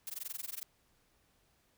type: noise with amplitude modulation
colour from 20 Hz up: blue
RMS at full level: -39 dBFS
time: 0.07-0.63 s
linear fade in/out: 0 ms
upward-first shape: sine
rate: 21.9 Hz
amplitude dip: 100%
effects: pink hiss -72 dBFS RMS until 1.77 s